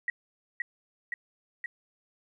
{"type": "tone with echo", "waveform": "sine", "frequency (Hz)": 1916, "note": "A#6", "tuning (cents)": 47, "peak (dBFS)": -26, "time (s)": [0.08, 0.1], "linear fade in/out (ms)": 2, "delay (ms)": 520, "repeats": 3, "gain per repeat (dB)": -2, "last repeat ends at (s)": 1.66, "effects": ["11-bit"]}